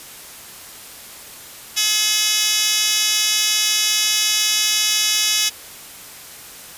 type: tone with high-pass filter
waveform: 10% pulse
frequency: 425.6 Hz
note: G#4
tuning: 42 cents sharp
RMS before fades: -18 dBFS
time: 1.76-5.5 s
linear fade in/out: 20 ms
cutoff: 4100 Hz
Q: 4.2
effects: white hiss -38 dBFS RMS until 6.77 s + resampled to 32000 Hz